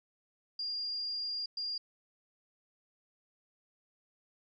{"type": "tone bursts at uneven times", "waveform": "sine", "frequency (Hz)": 4809, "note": "D8", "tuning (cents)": 40, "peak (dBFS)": -34, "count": 2, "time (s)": [[0.59, 1.46], [1.57, 1.78]], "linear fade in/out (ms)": 5, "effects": []}